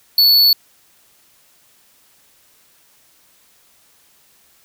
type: tone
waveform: square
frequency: 4435 Hz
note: C#8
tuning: in tune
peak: -9 dBFS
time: 0.18-0.53 s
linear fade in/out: 2 ms
effects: white hiss -54 dBFS RMS until 4.64 s